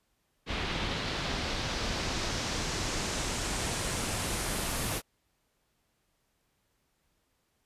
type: noise with low-pass filter sweep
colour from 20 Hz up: pink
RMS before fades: -33 dBFS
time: 0.46-5.02 s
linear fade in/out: 50 ms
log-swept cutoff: 3400 to 12000 Hz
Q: 1.5
effects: pink hiss -75 dBFS RMS until 7.65 s + resampled to 32000 Hz